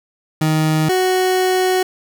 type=tone pair in turn; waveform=30% pulse; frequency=156.3 / 370.7 Hz; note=D#3 / F#4; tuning=+8 / +3 cents; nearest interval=octave + minor third; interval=1495 cents; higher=second; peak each=-11 dBFS; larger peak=neither; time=0.41-0.89 / 0.89-1.83 s; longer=second; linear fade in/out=5 ms; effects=none